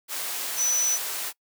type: tone in noise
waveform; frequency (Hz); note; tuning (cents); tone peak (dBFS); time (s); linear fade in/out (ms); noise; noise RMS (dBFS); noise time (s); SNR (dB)
sine; 5970; F#8; +15; -21; 0.56-0.99; 50; white; -31; 0.08-1.33; +7
effects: noise-tail reverb RT60 0.1 s tail -23 dB re dry + high-pass 400 Hz 12 dB/octave